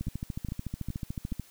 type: two click trains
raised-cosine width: 5 ms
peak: -22 / -21 dBFS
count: 4 / 20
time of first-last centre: 0.07-1.32 / 0.01-1.397 s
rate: 2.4 / 13.7 Hz
effects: white hiss -57 dBFS RMS until 1.5 s